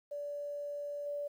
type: tone with level steps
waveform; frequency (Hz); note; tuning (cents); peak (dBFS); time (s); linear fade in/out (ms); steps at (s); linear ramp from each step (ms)
sine; 579; D5; -25; -37 / -35; 0.11-1.28; 10; 1.06; 5
effects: 11-bit